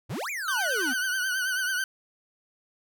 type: exponential two-way sweep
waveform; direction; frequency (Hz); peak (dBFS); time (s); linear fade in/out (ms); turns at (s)
square; up then down; 87.31 to 2489 to 232.9; -31; 0.09-0.94; 20; 0.3
type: tone with vibrato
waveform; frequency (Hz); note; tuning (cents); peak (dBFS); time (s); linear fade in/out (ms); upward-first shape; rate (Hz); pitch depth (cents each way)
40% pulse; 1508; F#6; +32; -25; 0.48-1.84; 2; triangle; 9.2; 81
type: noise with exponential growth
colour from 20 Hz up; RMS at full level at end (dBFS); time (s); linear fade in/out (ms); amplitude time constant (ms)
blue; -44; 0.57-0.82; 5; 54
effects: none